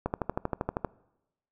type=click train; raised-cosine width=1 ms; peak=-14 dBFS; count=11; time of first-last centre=0.06-0.847 s; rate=12.7 Hz; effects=noise-tail reverb RT60 0.9 s tail -22 dB re dry